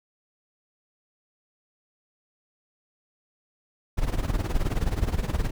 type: noise with tremolo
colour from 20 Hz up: brown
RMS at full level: -22 dBFS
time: 3.97-5.51 s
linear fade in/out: 20 ms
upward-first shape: sine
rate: 19 Hz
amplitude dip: 80%
effects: none